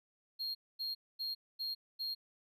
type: tone bursts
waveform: triangle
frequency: 4238 Hz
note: C8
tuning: 21 cents sharp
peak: -35 dBFS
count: 5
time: 0.39-2.15 s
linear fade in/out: 20 ms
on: 160 ms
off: 240 ms
effects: none